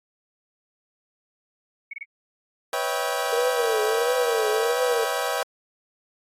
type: tone bursts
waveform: sine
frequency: 2217 Hz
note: C#7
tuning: in tune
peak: -31 dBFS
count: 3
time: 1.91-2.032 s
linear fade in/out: 5 ms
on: 24 ms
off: 25 ms
type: chord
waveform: 25% pulse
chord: C# half-diminished seventh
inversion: third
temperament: equal with one note detuned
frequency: 493.9 / 554.4 / 644.6 / 784 Hz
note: B4 / C#5 / E5 / G5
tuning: 0 / 0 / -39 / 0 cents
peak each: -26 dBFS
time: 2.73-5.43 s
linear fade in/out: 2 ms
type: tone with vibrato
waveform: sine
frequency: 463.8 Hz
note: A#4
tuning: 9 cents flat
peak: -22 dBFS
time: 3.32-5.05 s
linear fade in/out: 10 ms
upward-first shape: triangle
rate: 1.5 Hz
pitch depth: 160 cents each way
effects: AAC 48 kbps